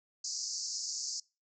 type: band-pass noise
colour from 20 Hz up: pink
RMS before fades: -38 dBFS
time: 0.24-1.2 s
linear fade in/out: 5 ms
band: 4600 to 7200 Hz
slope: 96 dB/octave
effects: noise-tail reverb RT60 0.3 s tail -25 dB re dry